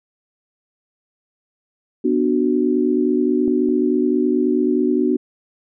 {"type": "chord", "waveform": "sine", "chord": "B minor", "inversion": "none", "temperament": "just", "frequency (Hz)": [246.9, 296.3, 370.4], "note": ["B3", "D4", "F#4"], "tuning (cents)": [0, 15, 2], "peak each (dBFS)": -19, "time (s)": [2.04, 5.17], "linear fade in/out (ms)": 10}
{"type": "clicks", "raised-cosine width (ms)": 2, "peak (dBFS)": [-20, -26], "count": 2, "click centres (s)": [3.479, 3.689]}
{"effects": []}